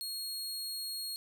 sawtooth tone, 4294 Hz, C8, 44 cents sharp, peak -34 dBFS, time 0.01-1.16 s, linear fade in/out 0 ms, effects none

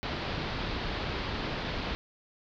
pink low-pass noise, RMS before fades -34 dBFS, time 0.03-1.95 s, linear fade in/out 0 ms, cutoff 4700 Hz, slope 48 dB/octave, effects none

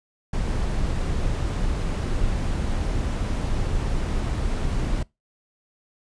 brown noise, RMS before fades -24 dBFS, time 0.33-5.03 s, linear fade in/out 5 ms, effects noise-tail reverb RT60 0.2 s tail -23 dB re dry + resampled to 22050 Hz

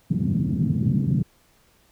pink band-pass noise, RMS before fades -22 dBFS, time 0.1-1.23 s, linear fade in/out 10 ms, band 120 to 210 Hz, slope 24 dB/octave, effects pink hiss -60 dBFS RMS until 1.91 s

